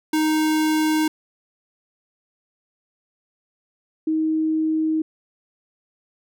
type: tone pair in turn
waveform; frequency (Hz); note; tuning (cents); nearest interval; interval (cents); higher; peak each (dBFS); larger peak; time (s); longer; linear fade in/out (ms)
square / sine; 311.1 / 315.4; D#4 / D#4; 0 / +24; unison; 24; second; -18; neither; 0.13-1.08 / 4.07-5.02; neither; 5
effects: none